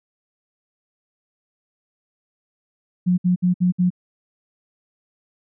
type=tone bursts; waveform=sine; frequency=179.8 Hz; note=F#3; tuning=49 cents flat; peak=-14 dBFS; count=5; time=3.06-3.904 s; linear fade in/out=20 ms; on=120 ms; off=61 ms; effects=none